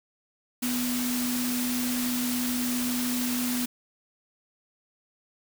sine tone in noise, 246.9 Hz, B3, in tune, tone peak -27 dBFS, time 0.62-3.66 s, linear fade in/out 10 ms, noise white, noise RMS -32 dBFS, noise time 0.62-3.66 s, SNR +2 dB, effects none

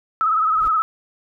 sine tone with vibrato, 1285 Hz, E6, 45 cents flat, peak -15 dBFS, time 0.21-0.82 s, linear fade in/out 0 ms, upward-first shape sine, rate 19 Hz, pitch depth 61 cents each way
brown noise with exponential growth, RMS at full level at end -30 dBFS, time 0.45-0.68 s, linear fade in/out 5 ms, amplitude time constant 48 ms
effects none

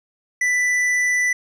sine tone with hard clipping, 1983 Hz, B6, 7 cents sharp, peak -18 dBFS, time 0.41-1.33 s, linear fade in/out 5 ms, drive 8 dB, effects none

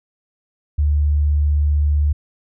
sine tone, 73.7 Hz, D2, 7 cents sharp, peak -13 dBFS, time 0.78-2.13 s, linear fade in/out 10 ms, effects none

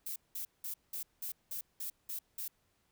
violet noise bursts, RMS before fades -40 dBFS, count 9, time 0.06-2.48 s, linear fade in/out 5 ms, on 100 ms, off 190 ms, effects pink hiss -75 dBFS RMS until 2.91 s

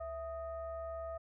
sine tone with frequency modulation, 659.3 Hz, E5, in tune, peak -39 dBFS, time 0-1.18 s, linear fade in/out 10 ms, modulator 589 Hz, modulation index 0.68, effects none

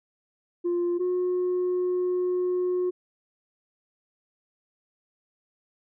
sine tone pair in turn, 349.2 / 361.8 Hz, F4 / F#4, 0 / -39 cents, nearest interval minor second, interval 61 cents, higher second, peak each -21 dBFS, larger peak neither, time 0.64-0.99 / 0.99-2.91 s, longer second, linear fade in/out 20 ms, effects tanh soft clip ceiling -21 dBFS

